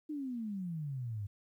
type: exponential sweep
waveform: sine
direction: down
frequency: 311.1 to 97.7 Hz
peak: -36 dBFS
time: 0.09-1.27 s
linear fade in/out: 10 ms
effects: 12-bit